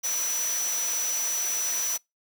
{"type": "tone in noise", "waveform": "sine", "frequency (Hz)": 5920, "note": "F#8", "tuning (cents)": 0, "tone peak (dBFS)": -26, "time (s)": [0.03, 1.98], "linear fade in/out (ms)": 20, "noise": "white", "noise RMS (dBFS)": -33, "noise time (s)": [0.03, 1.98], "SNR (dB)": 4, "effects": ["noise-tail reverb RT60 0.2 s tail -26 dB re dry", "high-pass 400 Hz 12 dB/octave"]}